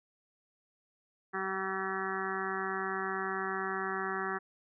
harmonic tone, 191.1 Hz, G3, 44 cents flat, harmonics 1 / 2 / 4 / 5 / 6 / 7 / 8 / 9 / 10, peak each -44 / -38 / -41 / -46 / -40 / -40 / -43 / -40 / -44 dBFS, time 1.33-4.39 s, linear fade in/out 20 ms, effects none

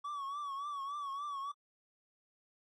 triangle tone with vibrato, 1133 Hz, C#6, 37 cents sharp, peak -36 dBFS, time 0.04-1.52 s, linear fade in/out 10 ms, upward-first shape triangle, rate 3.5 Hz, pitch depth 87 cents each way, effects AAC 32 kbps

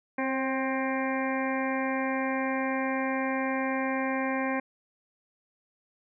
harmonic tone with a mistuned harmonic, 264 Hz, C4, 16 cents sharp, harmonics 1 / 2 / 3 / 4 / 6 / 7 / 8 / 9, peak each -30 / -33 / -35 / -36 / -38 / -38 / -39 / -40 dBFS, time 0.18-4.6 s, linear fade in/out 5 ms, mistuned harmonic 2, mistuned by +23 cents, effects none

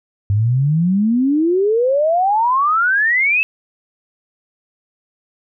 sine exponential sweep, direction up, 98 to 2654 Hz, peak -12 dBFS, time 0.3-3.43 s, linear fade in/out 0 ms, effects none

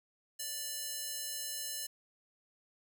square tone with high-pass filter, 588 Hz, D5, 2 cents sharp, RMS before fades -40 dBFS, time 0.39-1.87 s, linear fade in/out 10 ms, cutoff 5200 Hz, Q 0.6, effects none

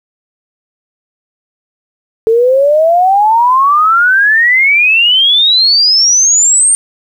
sine exponential sweep, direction up, 440 to 8900 Hz, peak -5 dBFS, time 2.27-6.75 s, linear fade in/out 0 ms, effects 7-bit

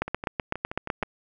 two click trains, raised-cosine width 0.5 ms, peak -18 / -10 dBFS, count 7 / 9, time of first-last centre 0.08-1.032 / 0.02-1.028 s, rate 6.3 / 7.94 Hz, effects none

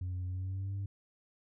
sine tone with pitch glide, 91 to 98.66 Hz, F#2 to G2, -28 to +12 cents, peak -32 dBFS, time 0.01-0.86 s, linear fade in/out 5 ms, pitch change +140 cents, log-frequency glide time 0.27-0.74 s, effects tanh soft clip ceiling -33 dBFS

